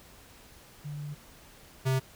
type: tone pair in turn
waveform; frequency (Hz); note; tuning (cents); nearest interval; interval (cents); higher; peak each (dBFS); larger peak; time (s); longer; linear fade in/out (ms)
sine / square; 147 / 131.61; D3 / C3; +2 / +11; major second; 191; first; -35 / -25; second; 0.84-1.15 / 1.85-2; first; 20
effects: pink hiss -54 dBFS RMS until 2.15 s